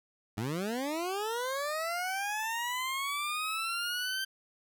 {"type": "linear sweep", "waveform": "20% pulse", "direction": "up", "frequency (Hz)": [98, 1567], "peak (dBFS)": -27, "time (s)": [0.37, 4.25], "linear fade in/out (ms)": 10, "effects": []}